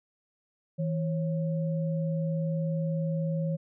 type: tone pair together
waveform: sine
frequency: 162.2 / 545.6 Hz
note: E3 / C#5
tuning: -28 / -28 cents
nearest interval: octave + major sixth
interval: 2100 cents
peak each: -27 / -35 dBFS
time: 0.78-3.57 s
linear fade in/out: 20 ms
effects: none